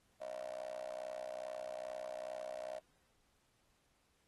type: tone with high-pass filter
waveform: 15% pulse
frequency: 62.4 Hz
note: B1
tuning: 19 cents sharp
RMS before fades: -45 dBFS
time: 0.2-2.8 s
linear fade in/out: 20 ms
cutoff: 620 Hz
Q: 10
effects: pink hiss -75 dBFS RMS until 4.27 s + AAC 32 kbps